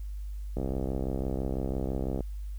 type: click train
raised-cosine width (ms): 2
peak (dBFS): -19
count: 109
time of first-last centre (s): 0.57-2.206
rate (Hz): 66
effects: added 50 Hz sine -34 dBFS peak until 2.58 s + white hiss -64 dBFS RMS until 2.58 s